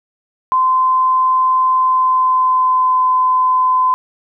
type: tone with pitch glide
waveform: sine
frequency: 1032 to 1021.3 Hz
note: C6 to C6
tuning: -24 to -42 cents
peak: -10 dBFS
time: 0.52-3.94 s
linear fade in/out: 0 ms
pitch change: -18 cents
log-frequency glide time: 1.73-3.05 s
effects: none